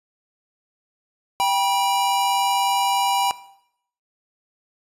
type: tone pair together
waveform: square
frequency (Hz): 788 / 968.7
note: G5 / B5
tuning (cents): +9 / -34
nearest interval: major third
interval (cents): 357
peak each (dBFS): -21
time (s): 1.4-3.31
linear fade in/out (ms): 0
effects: noise-tail reverb RT60 0.7 s tail -17 dB re dry + resampled to 32000 Hz